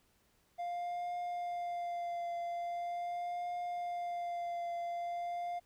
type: tone with vibrato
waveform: triangle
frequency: 698.5 Hz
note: F5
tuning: in tune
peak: -34 dBFS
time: 0.58-5.6 s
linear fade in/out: 20 ms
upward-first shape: triangle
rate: 0.42 Hz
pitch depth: 22 cents each way
effects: pink hiss -72 dBFS RMS until 5.65 s